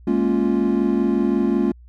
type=chord; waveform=triangle; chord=Bb minor seventh; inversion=third; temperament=equal; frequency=207.7 / 233.1 / 277.2 / 349.2 Hz; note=Ab3 / Bb3 / Db4 / F4; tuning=0 / 0 / 0 / 0 cents; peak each=-20 dBFS; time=0.07-1.72 s; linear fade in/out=5 ms; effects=added 60 Hz sine -42 dBFS peak until 1.88 s